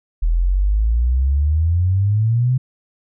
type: exponential sweep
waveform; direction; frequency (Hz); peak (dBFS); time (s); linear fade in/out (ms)
sine; up; 39.69 to 130.81; -13; 0.22-2.58; 10
effects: none